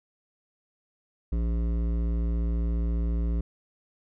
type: tone with hard clipping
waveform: sine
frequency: 57.3 Hz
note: A#1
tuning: 29 cents flat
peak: -26 dBFS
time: 1.32-3.41 s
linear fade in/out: 5 ms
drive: 13 dB
effects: none